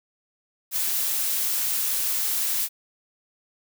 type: noise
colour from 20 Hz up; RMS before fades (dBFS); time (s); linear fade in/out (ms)
blue; -25; 0.71-2.69; 50
effects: none